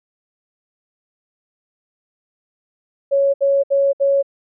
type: tone bursts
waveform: sine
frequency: 555 Hz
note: C#5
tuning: 2 cents sharp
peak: -12 dBFS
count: 4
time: 3.11-4.228 s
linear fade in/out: 20 ms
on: 230 ms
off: 66 ms
effects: none